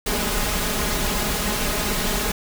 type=noise with comb filter; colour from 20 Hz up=pink; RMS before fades=-23 dBFS; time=0.06-2.32 s; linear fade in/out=5 ms; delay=4.8 ms; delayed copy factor=+0.65; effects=none